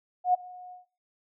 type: tone with ADSR envelope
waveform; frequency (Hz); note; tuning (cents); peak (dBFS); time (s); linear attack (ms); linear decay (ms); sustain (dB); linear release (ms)
sine; 726; F#5; -33; -17; 0.24-0.86; 100; 13; -24; 140
effects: noise-tail reverb RT60 0.5 s tail -18 dB re dry